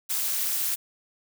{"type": "noise with amplitude modulation", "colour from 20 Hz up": "blue", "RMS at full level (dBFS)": -23, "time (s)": [0.09, 0.76], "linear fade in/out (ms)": 20, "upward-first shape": "sine", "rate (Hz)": 286, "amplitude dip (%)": 95, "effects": []}